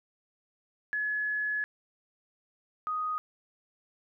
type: tone pair in turn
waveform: sine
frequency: 1700 / 1246.1 Hz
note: G#6 / D#6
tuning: +40 / +2 cents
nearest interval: perfect fourth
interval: 538 cents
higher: first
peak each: -28 / -29 dBFS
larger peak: first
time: 0.93-1.64 / 2.87-3.18 s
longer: first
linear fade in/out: 0 ms
effects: none